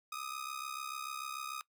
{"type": "ring-modulated tone", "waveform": "sawtooth", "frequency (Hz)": 1244.5, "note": "D#6", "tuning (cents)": 0, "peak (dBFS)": -33, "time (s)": [0.12, 1.61], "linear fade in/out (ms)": 0, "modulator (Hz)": 33.4, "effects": ["noise-tail reverb RT60 0.1 s tail -20 dB re dry"]}